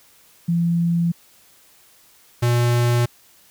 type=tone pair in turn; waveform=sine / square; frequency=170 / 120.21 Hz; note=F3 / B2; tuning=-46 / -46 cents; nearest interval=tritone; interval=600 cents; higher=first; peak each=-16 dBFS; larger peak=neither; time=0.48-1.12 / 2.42-3.06 s; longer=neither; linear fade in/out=10 ms; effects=white hiss -53 dBFS RMS until 3.5 s